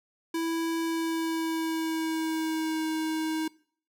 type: tone with pitch glide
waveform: square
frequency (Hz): 329.6 to 316.4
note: E4 to D#4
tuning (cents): 0 to +29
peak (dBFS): -28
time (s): 0.34-3.48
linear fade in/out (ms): 5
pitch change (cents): -71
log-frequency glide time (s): 0.82-2.86
effects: noise-tail reverb RT60 0.5 s tail -22 dB re dry